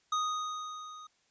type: tone with level ramp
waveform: square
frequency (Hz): 1245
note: D#6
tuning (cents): +1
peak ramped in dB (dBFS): -28 to -47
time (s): 0.12-1.07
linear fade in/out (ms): 5
effects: white hiss -71 dBFS RMS until 1.3 s + resampled to 16000 Hz